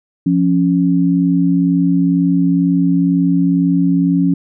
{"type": "tone pair together", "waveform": "sine", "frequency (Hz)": [174.61, 276.7], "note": ["F3", "C#4"], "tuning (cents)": [0, -3], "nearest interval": "minor sixth", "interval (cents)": 797, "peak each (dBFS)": -13, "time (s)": [0.26, 4.34], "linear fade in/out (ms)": 5, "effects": []}